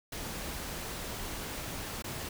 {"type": "noise with dropouts", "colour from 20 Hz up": "pink", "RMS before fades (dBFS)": -39, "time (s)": [0.12, 2.29], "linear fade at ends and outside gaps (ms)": 5, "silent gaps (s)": [2.023, 2.041], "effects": []}